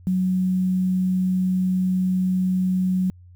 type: tone with quantisation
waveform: sine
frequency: 185 Hz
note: F#3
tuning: in tune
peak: -18 dBFS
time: 0.07-3.1 s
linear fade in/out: 0 ms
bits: 8
effects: added 89 Hz sine -44 dBFS peak until 3.35 s